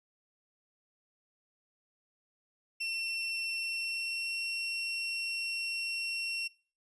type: tone with pitch glide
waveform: 30% pulse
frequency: 2707 to 2727 Hz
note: E7 to F7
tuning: +45 to -42 cents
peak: -30 dBFS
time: 2.8-6.48 s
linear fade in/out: 10 ms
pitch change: +13 cents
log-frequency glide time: 3.53-4.42 s
effects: noise-tail reverb RT60 0.4 s tail -22 dB re dry + resampled to 24000 Hz